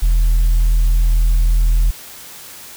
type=tone; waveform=sine; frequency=41.07 Hz; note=E1; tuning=6 cents flat; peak=-7 dBFS; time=0.02-1.91 s; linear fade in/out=10 ms; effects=tanh soft clip ceiling -9 dBFS + white hiss -36 dBFS RMS until 2.76 s